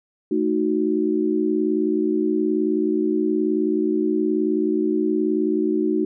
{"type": "chord", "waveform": "sine", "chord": "D# diminished", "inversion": "second", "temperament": "equal", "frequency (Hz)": [220, 311.1, 370], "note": ["A3", "D#4", "F#4"], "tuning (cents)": [0, 0, 0], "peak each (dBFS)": [-25, -21, -22], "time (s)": [0.31, 6.05], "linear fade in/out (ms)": 5, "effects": []}